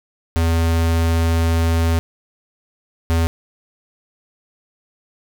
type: tone bursts at uneven times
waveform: square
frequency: 82.7 Hz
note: E2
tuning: 6 cents sharp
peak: -15 dBFS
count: 2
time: 0.36-1.99 / 3.1-3.27 s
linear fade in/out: 0 ms
effects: none